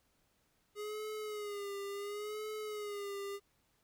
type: tone with vibrato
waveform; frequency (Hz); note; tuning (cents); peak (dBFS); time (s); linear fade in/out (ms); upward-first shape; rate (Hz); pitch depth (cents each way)
square; 414.1; G#4; -5; -40; 0.75-3.4; 50; sine; 0.71; 65
effects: pink hiss -75 dBFS RMS until 3.83 s